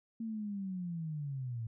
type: linear sweep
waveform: sine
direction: down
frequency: 229 to 110 Hz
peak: -36 dBFS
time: 0.2-1.67 s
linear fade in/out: 5 ms
effects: none